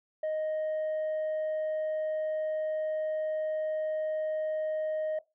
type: tone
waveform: sine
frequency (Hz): 622.3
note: D#5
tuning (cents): 0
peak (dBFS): -26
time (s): 0.23-5.19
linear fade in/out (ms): 5
effects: noise-tail reverb RT60 0.2 s tail -19 dB re dry + tanh soft clip ceiling -28 dBFS